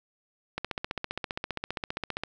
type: click train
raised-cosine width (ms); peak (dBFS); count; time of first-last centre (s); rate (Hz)
0.3; -15; 26; 0.58-2.236; 15.1
effects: none